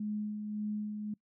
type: tone with tremolo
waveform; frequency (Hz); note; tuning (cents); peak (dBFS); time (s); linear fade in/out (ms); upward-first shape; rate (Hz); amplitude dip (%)
sine; 210.6; G#3; +24; -32; 0-1.14; 5; sine; 1.8; 40
effects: noise-tail reverb RT60 0.1 s tail -23 dB re dry